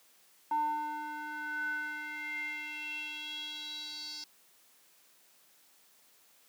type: tone with band-pass filter sweep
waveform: square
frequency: 300.6 Hz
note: D4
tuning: 40 cents sharp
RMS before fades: -38 dBFS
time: 0.51-4.24 s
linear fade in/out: 2 ms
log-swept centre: 880 to 4900 Hz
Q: 7.4
effects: white hiss -64 dBFS RMS until 6.48 s + high-pass 200 Hz 12 dB/octave